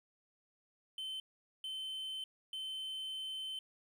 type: tone bursts at uneven times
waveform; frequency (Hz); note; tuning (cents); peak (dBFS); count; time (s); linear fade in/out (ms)
triangle; 3075; G7; -34; -38; 3; 0.98-1.2 / 1.64-2.24 / 2.53-3.59; 2
effects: 12-bit